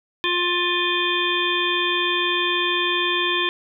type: harmonic tone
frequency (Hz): 352.4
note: F4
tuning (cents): +16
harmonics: 1 / 3 / 5 / 7 / 9 / 10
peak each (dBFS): -26 / -26 / -26 / -26 / -26 / -26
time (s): 0.24-3.49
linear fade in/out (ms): 0
effects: none